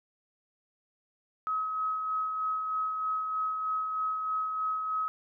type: tone with tremolo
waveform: sine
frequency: 1276 Hz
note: D#6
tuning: 43 cents sharp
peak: -27 dBFS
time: 1.47-5.08 s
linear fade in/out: 0 ms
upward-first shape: sine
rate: 3.2 Hz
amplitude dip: 35%
effects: none